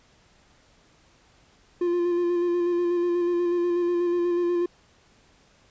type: tone with vibrato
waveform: triangle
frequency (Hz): 349.2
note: F4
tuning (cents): 0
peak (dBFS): -19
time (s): 1.81-4.66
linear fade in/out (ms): 5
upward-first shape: square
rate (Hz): 8.2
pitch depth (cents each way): 17
effects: pink hiss -59 dBFS RMS until 5.7 s + resampled to 16000 Hz